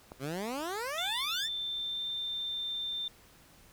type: click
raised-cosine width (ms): 1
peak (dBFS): -29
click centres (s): 0.119
type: exponential sweep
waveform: 15% pulse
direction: up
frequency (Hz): 126.9 to 1900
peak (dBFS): -28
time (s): 0.19-1.49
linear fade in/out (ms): 50
type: tone with pitch glide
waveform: sine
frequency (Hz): 3536 to 3583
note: A7 to A7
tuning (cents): +8 to +31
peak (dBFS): -33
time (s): 0.98-3.08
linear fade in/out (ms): 2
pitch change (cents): +23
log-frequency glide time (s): 1.29-2.08
effects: pink hiss -59 dBFS RMS until 3.72 s